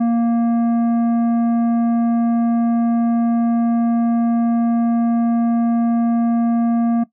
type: tone with tanh clipping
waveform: sine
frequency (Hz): 233.1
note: A#3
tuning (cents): 0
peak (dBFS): -15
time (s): 0-7.04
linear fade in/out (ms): 10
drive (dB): 9
effects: noise-tail reverb RT60 0.1 s tail -17 dB re dry